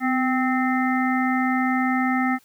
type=harmonic tone with a mistuned harmonic; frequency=260 Hz; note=C4; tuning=11 cents flat; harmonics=1 / 3 / 5 / 7 / 8; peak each=-21 / -26 / -28 / -29 / -30 dBFS; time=0-2.39 s; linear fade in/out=50 ms; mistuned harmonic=1; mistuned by=-33 cents; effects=white hiss -58 dBFS RMS until 2.44 s